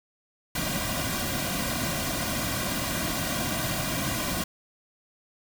pink noise with comb filter, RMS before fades -29 dBFS, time 0.55-4.44 s, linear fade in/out 5 ms, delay 2.3 ms, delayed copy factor -0.8, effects none

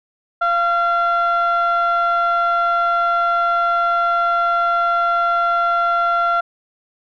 sine tone pair together, 690 / 1372.8 Hz, F5 / F6, -21 / -30 cents, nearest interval octave, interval 1191 cents, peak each -17 / -14 dBFS, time 0.41-6.41 s, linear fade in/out 10 ms, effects tanh soft clip ceiling -11 dBFS

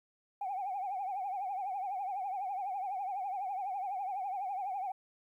sine tone with vibrato, 775 Hz, G5, 20 cents flat, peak -33 dBFS, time 0.41-4.92 s, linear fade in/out 5 ms, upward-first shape triangle, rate 12 Hz, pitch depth 130 cents each way, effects tanh soft clip ceiling -30 dBFS + 12-bit

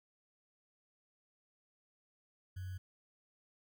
sine tone with sample-and-hold, 92.5 Hz, F#2, in tune, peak -40 dBFS, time 2.56-2.78 s, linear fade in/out 10 ms, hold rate 1575 Hz, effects none

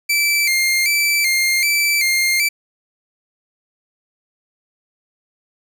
sawtooth tone with vibrato, 2217 Hz, C#7, in tune, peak -11 dBFS, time 0.09-2.49 s, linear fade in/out 10 ms, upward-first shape square, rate 1.3 Hz, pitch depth 81 cents each way, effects none

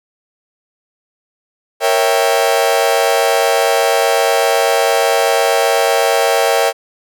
40% pulse chord, A# diminished seventh, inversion none, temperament equal with one note detuned, 466.2 / 554.4 / 659.3 / 786.7 Hz, A#4 / C#5 / E5 / G5, 0 / 0 / 0 / +6 cents, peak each -16 dBFS, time 1.8-6.73 s, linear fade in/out 50 ms, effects none

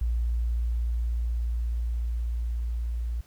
sine tone with level ramp, 58.27 Hz, A#1, in tune, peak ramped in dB -23 to -27 dBFS, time 0.01-3.21 s, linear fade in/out 5 ms, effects pink hiss -59 dBFS RMS until 3.26 s

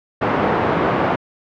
white band-pass noise, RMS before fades -18 dBFS, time 0.21-1.16 s, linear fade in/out 10 ms, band 120 to 900 Hz, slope 12 dB/octave, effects low-pass 3000 Hz 12 dB/octave

